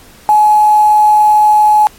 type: tone with quantisation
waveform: sine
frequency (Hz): 847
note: G#5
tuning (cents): +34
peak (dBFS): -4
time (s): 0.29-1.87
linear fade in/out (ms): 0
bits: 4
effects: pink hiss -40 dBFS RMS until 1.98 s + MP3 64 kbps